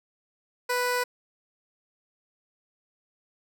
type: tone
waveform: 15% pulse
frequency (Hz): 493.9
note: B4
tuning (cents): 0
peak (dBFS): -18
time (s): 0.69-1.04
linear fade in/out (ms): 10
effects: none